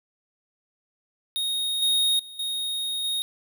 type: tone with level steps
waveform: square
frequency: 3729 Hz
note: A#7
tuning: in tune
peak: -25 / -20 / -40 / -27 / -25 dBFS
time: 1.36-3.22 s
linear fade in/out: 0 ms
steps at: 1.82 / 2.19 / 2.39 / 3.04 s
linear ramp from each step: 5 ms
effects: none